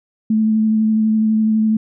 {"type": "tone with vibrato", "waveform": "sine", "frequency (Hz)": 218.2, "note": "A3", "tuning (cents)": -14, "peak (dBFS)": -12, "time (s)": [0.3, 1.77], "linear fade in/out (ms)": 5, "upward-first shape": "sine", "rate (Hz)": 12, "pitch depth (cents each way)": 15, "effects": []}